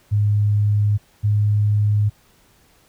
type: tone pair in turn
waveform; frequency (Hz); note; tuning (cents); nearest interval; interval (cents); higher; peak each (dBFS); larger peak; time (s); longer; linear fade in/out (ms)
sine; 103.83 / 104.34; G#2 / G#2; 0 / +9; unison; 9; second; -14; neither; 0.11-0.98 / 1.23-2.1; neither; 20
effects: pink hiss -56 dBFS RMS until 2.88 s